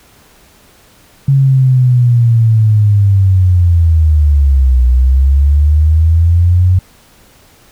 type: linear two-way sweep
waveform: sine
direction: down then up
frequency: 138.4 to 61.2 to 92.5 Hz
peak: -5 dBFS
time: 1.28-6.79 s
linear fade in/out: 5 ms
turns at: 4.85 s
effects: pink hiss -45 dBFS RMS until 7.71 s